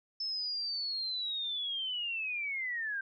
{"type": "linear sweep", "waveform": "sine", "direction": "down", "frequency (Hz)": [5274, 1559], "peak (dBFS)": -33, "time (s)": [0.2, 3.01], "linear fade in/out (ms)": 5, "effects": []}